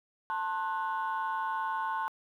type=chord; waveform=sine; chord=F# diminished; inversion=first; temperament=just; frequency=888 / 1065.6 / 1480 Hz; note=A5 / C6 / F#6; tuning=+16 / +31 / 0 cents; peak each=-32 / -33 / -37 dBFS; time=0.3-2.08 s; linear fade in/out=0 ms; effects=tanh soft clip ceiling -24 dBFS + 11-bit